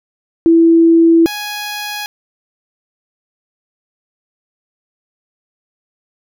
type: tone pair in turn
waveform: sine / 10% pulse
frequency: 331.4 / 832.2 Hz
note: E4 / G#5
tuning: +9 / +3 cents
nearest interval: octave + major third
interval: 1594 cents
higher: second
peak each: -5 / -13 dBFS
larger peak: first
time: 0.46-1.26 / 1.26-2.06 s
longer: neither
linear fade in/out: 0 ms
effects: none